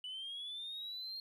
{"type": "linear sweep", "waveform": "sine", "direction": "up", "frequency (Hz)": [2960, 4241], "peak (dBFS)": -40, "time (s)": [0.04, 1.2], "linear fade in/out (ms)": 2, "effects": ["tanh soft clip ceiling -39 dBFS", "13-bit"]}